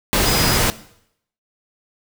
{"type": "tone in noise", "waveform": "sine", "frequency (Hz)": 4978, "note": "D#8", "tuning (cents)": 0, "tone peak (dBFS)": -22, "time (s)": [0.26, 0.57], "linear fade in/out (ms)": 0, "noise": "pink", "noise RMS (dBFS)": -17, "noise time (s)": [0.13, 0.7], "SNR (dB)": -8, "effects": ["noise-tail reverb RT60 0.7 s tail -17 dB re dry"]}